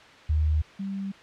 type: tone pair in turn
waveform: sine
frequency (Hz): 77 / 195.6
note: D#2 / G3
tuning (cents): -17 / -4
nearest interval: octave + major third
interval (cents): 1613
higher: second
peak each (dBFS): -20 / -29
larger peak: first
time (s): 0.29-0.62 / 0.79-1.12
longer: neither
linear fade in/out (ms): 10
effects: white hiss -49 dBFS RMS until 1.22 s + low-pass 3000 Hz 12 dB/octave